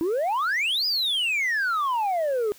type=exponential two-way sweep; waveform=sine; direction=up then down; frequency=311.6 to 5060 to 402.8 Hz; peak=-19 dBFS; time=0.01-2.52 s; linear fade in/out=0 ms; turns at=0.86 s; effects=tanh soft clip ceiling -21 dBFS + white hiss -51 dBFS RMS until 2.58 s